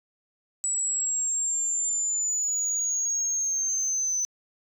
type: exponential sweep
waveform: sine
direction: down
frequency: 7870 to 6060 Hz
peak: -23 dBFS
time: 0.64-4.25 s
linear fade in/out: 0 ms
effects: tanh soft clip ceiling -20 dBFS